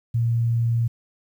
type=tone; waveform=sine; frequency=116.54 Hz; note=A#2; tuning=in tune; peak=-18 dBFS; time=0.14-0.88 s; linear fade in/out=10 ms; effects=9-bit